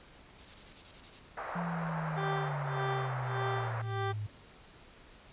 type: noise bursts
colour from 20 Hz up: violet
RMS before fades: -40 dBFS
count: 9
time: 0.38-1.194 s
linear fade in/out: 5 ms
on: 70 ms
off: 23 ms
type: band-pass noise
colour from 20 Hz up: pink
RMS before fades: -40 dBFS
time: 1.37-3.82 s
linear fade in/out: 5 ms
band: 590 to 1600 Hz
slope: 24 dB/octave
type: exponential sweep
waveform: sine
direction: down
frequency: 174.61 to 103.83 Hz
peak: -34 dBFS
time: 1.55-4.27 s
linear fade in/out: 10 ms
type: tone with tremolo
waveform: 15% pulse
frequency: 392 Hz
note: G4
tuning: in tune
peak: -26 dBFS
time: 2.16-4.13 s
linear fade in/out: 20 ms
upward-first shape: sine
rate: 1.7 Hz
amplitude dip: 95%
effects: pink hiss -56 dBFS RMS until 5.32 s + resampled to 8000 Hz